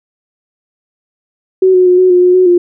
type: tone with pitch steps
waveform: sine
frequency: 375.6 / 366.3 / 361 / 369.4 / 358.3 / 361 / 368.7 / 352.1 Hz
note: F#4 / F#4 / F#4 / F#4 / F4 / F#4 / F#4 / F4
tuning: +26 / -17 / -43 / -3 / +44 / -43 / -6 / +14 cents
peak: -4 dBFS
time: 1.62-2.58 s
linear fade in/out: 5 ms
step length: 120 ms
effects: none